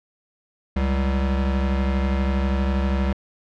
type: tone pair together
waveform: square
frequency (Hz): 67.87 / 191.2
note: C#2 / G3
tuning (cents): -36 / -43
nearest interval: octave + tritone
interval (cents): 1793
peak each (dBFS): -21 / -26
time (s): 0.76-3.13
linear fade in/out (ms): 5
effects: low-pass 3000 Hz 12 dB/octave